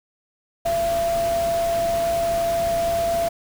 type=tone in noise; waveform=sine; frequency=676 Hz; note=E5; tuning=43 cents sharp; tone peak=-19 dBFS; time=0.65-3.29 s; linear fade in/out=10 ms; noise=pink; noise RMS=-32 dBFS; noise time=0.65-3.29 s; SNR=+10 dB; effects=none

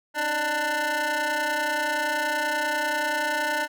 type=ring-modulated tone; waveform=25% pulse; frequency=293.7 Hz; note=D4; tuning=in tune; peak=-17 dBFS; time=0.14-3.68 s; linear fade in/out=50 ms; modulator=1190 Hz; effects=none

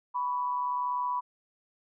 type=tone pair together; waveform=sine; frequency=987.8 / 1128.9 Hz; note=B5 / C#6; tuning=0 / +31 cents; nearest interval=major second; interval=231 cents; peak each=-28 / -37 dBFS; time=0.14-1.21 s; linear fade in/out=20 ms; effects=none

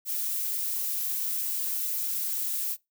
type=noise; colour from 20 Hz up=violet; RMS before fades=-30 dBFS; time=0.05-2.77 s; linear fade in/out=50 ms; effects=noise-tail reverb RT60 0.2 s tail -23 dB re dry

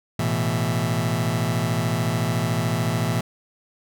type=chord; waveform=sawtooth; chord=A suspended second; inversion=none; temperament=just; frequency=110 / 123.75 / 165 Hz; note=A2 / B2 / E3; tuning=0 / +4 / +2 cents; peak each=-21 dBFS; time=0.19-3.21 s; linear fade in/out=5 ms; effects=none

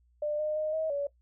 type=tone with pitch steps; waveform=sine; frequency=597 / 610 / 617 / 635 / 569 Hz; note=D5 / D#5 / D#5 / D#5 / C#5; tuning=+28 / -34 / -15 / +35 / +45 cents; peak=-28 dBFS; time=0.22-1.07 s; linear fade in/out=5 ms; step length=170 ms; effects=noise-tail reverb RT60 0.1 s tail -17 dB re dry + added 60 Hz sine -63 dBFS peak until 1.21 s

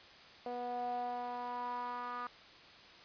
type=tone with band-pass filter sweep; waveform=sawtooth; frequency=244.4 Hz; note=B3; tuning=18 cents flat; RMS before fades=-40 dBFS; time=0.46-2.27 s; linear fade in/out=2 ms; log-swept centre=620 to 1200 Hz; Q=5.8; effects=white hiss -56 dBFS RMS until 3.04 s + resampled to 11025 Hz

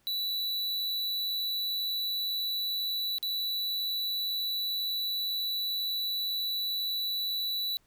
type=tone with dropouts; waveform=square; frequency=3951 Hz; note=B7; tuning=in tune; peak=-30 dBFS; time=0.07-7.77 s; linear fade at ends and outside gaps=0 ms; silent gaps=3.183-3.228 s; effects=pink hiss -69 dBFS RMS until 7.86 s

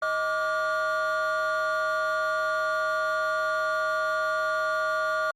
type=tone cluster; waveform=triangle; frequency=628 / 1167 / 1427 Hz; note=D#5 / D6 / F6; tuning=+16 / -11 / +37 cents; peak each=-26 dBFS; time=0.02-5.31 s; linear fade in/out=5 ms; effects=tanh soft clip ceiling -17 dBFS + Opus 48 kbps

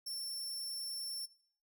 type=tone; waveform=sawtooth; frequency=5410 Hz; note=E8; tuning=44 cents sharp; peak=-37 dBFS; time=0.06-1.26 s; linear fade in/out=10 ms; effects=noise-tail reverb RT60 0.5 s tail -17 dB re dry

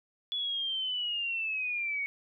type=linear sweep; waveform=sine; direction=down; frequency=3423 to 2213 Hz; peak=-30 dBFS; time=0.32-2.06 s; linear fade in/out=0 ms; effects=none

